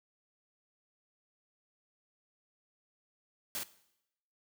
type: noise with echo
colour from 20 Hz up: white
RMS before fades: -37 dBFS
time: 3.55-3.59 s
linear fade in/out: 0 ms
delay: 43 ms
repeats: 1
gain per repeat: -2 dB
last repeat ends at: 3.633 s
effects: noise-tail reverb RT60 0.8 s tail -17 dB re dry + high-pass 60 Hz 12 dB/octave